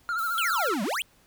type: tone with vibrato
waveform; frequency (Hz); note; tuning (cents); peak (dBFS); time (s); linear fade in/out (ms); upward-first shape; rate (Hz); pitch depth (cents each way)
triangle; 1361; F6; -45; -24; 0.09-0.74; 0; sine; 14; 81
type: noise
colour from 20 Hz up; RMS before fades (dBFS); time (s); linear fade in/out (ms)
violet; -39; 0.18-0.69; 5
type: exponential two-way sweep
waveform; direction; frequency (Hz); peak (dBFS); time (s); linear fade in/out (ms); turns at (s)
square; down then up; 3379 to 185 to 3379; -27; 0.38-1.02; 0; 0.83
effects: pink hiss -61 dBFS RMS until 1.26 s